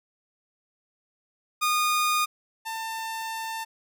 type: tone pair in turn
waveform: sawtooth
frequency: 1226 / 895.6 Hz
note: D#6 / A5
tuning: -26 / +30 cents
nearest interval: perfect fourth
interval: 544 cents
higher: first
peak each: -18 / -27 dBFS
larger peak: first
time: 1.61-2.26 / 2.65-3.65 s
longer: second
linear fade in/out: 20 ms
effects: none